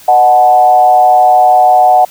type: tone with frequency modulation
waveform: sine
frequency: 740 Hz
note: F#5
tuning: in tune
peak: -3 dBFS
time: 0.08-2.05 s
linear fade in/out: 5 ms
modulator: 127 Hz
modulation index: 0.66
effects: white hiss -37 dBFS RMS until 2.1 s